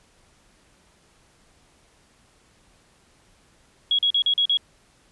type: tone bursts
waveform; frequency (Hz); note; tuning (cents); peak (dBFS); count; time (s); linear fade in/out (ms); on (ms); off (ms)
sine; 3322; G#7; 0; -17; 6; 3.91-4.572; 2; 77; 40
effects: pink hiss -59 dBFS RMS until 5.11 s + resampled to 24000 Hz